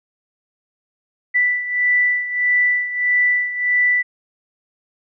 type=beating tone pair; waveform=sine; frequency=1975.5 / 1977.1 Hz; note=B6 / B6; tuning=0 / +1 cents; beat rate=1.6 Hz; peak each=-16 / -21 dBFS; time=1.34-4.03 s; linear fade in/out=20 ms; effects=none